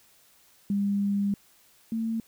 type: tone pair in turn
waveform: sine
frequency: 200.9 / 225.5 Hz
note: G3 / A3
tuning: +43 / +43 cents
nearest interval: major second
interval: 200 cents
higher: second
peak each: -23 / -26 dBFS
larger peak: first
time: 0.7-1.34 / 1.92-2.2 s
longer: first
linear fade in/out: 2 ms
effects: white hiss -60 dBFS RMS until 2.27 s